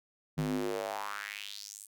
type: tone with high-pass filter sweep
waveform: square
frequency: 51.1 Hz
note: G#1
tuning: 27 cents flat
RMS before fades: -37 dBFS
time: 0.37-1.87 s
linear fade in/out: 20 ms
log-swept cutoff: 160 to 9500 Hz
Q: 3.7
effects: none